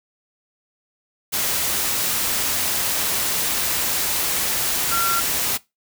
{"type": "tone in noise", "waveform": "sine", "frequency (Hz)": 1369, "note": "F6", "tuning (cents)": -35, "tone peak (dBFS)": -20, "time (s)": [4.91, 5.21], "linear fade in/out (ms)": 20, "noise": "white", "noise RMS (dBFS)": -22, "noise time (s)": [1.32, 5.58], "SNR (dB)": -1, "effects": ["noise-tail reverb RT60 0.2 s tail -20 dB re dry"]}